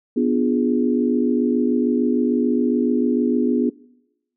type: chord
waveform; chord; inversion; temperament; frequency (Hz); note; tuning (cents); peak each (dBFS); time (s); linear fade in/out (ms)
sine; B diminished seventh; none; equal; 246.9 / 293.7 / 349.2 / 415.3; B3 / D4 / F4 / Ab4; 0 / 0 / 0 / 0; -18 / -23 / -24 / -24; 0.16-3.7; 10
effects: noise-tail reverb RT60 0.9 s tail -23 dB re dry